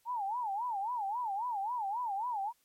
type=tone with vibrato; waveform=sine; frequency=880 Hz; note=A5; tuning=in tune; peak=-32 dBFS; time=0.05-2.53 s; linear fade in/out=50 ms; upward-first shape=sine; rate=3.7 Hz; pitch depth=220 cents each way; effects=white hiss -72 dBFS RMS until 2.64 s + MP3 64 kbps